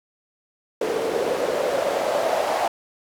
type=noise with band-pass filter sweep; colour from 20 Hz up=white; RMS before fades=-23 dBFS; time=0.81-2.68 s; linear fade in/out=5 ms; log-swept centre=430 to 680 Hz; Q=4.5; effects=none